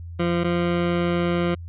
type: tone pair in turn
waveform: 20% pulse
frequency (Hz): 172.4 / 173.4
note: F3 / F3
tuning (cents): -22 / -12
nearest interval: unison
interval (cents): 10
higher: second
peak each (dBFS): -15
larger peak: neither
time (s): 0.19-0.44 / 0.44-1.55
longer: second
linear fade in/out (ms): 10
effects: added 85 Hz sine -33 dBFS peak until 1.68 s + resampled to 8000 Hz